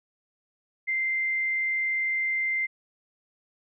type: tone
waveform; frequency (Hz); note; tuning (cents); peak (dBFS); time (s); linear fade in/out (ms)
sine; 2087; C7; -5; -24; 0.87-2.67; 20
effects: none